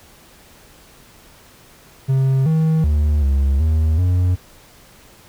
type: tone with pitch steps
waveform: triangle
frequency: 133.4 / 159.1 / 74.5 / 68.8 / 78.8 / 90.3 Hz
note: C3 / D#3 / D2 / C#2 / D#2 / F#2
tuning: +34 / +39 / +25 / -12 / +23 / -42 cents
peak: -11 dBFS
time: 2.08-4.36 s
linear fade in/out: 20 ms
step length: 380 ms
effects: pink hiss -47 dBFS RMS until 5.28 s